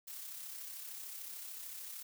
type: noise with amplitude modulation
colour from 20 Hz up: blue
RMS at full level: -45 dBFS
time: 0.07-2.03 s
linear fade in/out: 10 ms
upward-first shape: sine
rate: 33.4 Hz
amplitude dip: 35%
effects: none